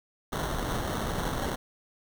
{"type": "noise with sample-and-hold", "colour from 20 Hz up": "pink", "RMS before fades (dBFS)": -31, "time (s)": [0.32, 1.56], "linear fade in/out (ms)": 10, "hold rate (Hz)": 2450, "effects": []}